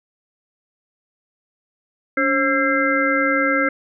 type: tone cluster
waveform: sine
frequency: 283.2 / 535 / 1345 / 1608 / 2081 Hz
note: C#4 / C5 / E6 / G6 / C7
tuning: +37 / +38 / +34 / +44 / -10 cents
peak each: -22 dBFS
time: 2.17-3.69 s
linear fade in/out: 5 ms
effects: none